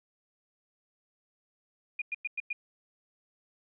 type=tone bursts; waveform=sine; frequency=2437 Hz; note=D#7; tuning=37 cents flat; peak=-30 dBFS; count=5; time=1.99-2.53 s; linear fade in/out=5 ms; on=28 ms; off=100 ms; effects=none